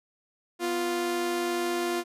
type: tone pair together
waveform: sawtooth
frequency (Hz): 246.9 / 349.2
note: B3 / F4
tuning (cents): 0 / 0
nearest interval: tritone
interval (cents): 600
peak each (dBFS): -32 / -23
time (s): 0.59-2.04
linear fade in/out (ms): 50
effects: resampled to 32000 Hz